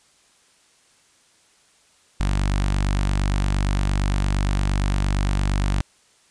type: tone with notch filter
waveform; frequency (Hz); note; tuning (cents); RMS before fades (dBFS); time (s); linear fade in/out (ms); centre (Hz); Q
sawtooth; 48.69; G1; -11; -21; 2.2-5.81; 0; 450; 1.1
effects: white hiss -58 dBFS RMS until 6.3 s + resampled to 22050 Hz